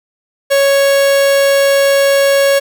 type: tone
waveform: 45% pulse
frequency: 554.4 Hz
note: C#5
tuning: in tune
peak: -8 dBFS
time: 0.5-2.6 s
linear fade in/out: 20 ms
effects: none